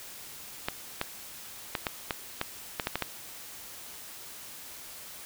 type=clicks; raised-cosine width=0.3 ms; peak=-12 dBFS; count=10; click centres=0.685 / 1.014 / 1.752 / 1.868 / 2.108 / 2.414 / 2.798 / 2.871 / 2.956 / 3.023 s; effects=white hiss -45 dBFS RMS until 5.25 s